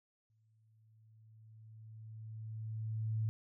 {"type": "tone with exponential growth", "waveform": "sine", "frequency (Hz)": 110, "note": "A2", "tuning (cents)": 0, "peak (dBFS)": -31, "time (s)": [0.3, 3.29], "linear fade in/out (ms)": 0, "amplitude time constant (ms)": 650, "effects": []}